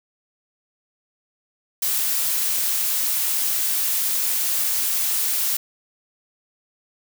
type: noise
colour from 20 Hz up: blue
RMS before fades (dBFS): -22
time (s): 1.82-5.57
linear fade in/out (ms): 5
effects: none